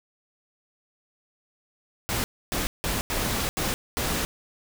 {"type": "noise bursts at uneven times", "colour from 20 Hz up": "pink", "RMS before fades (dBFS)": -27, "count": 6, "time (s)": [[2.09, 2.24], [2.52, 2.67], [2.84, 3.01], [3.1, 3.49], [3.57, 3.74], [3.97, 4.25]], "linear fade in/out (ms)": 0, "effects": []}